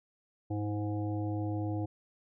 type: harmonic tone with a mistuned harmonic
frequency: 103.6 Hz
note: G#2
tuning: 4 cents flat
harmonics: 1 / 3 / 5 / 7 / 8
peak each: -33 / -35 / -44 / -44 / -50 dBFS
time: 0.5-1.86 s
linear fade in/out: 10 ms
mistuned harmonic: 3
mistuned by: +38 cents
effects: none